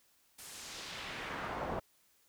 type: noise with band-pass filter sweep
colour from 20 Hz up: brown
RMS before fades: -42 dBFS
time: 0.38-1.8 s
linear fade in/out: 10 ms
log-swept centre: 11000 to 670 Hz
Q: 1.1
effects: white hiss -70 dBFS RMS until 2.28 s